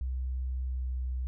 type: tone with pitch glide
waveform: sine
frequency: 63.9 to 63.24 Hz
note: C2 to B1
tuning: -40 to +42 cents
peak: -30 dBFS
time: 0.01-1.27 s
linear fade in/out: 0 ms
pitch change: -18 cents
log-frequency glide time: 0.66-0.89 s
effects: none